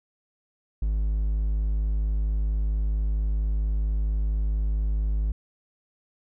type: tone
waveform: triangle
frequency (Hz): 52.2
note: G#1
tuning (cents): +10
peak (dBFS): -20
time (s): 0.82-5.32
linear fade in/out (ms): 5
effects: none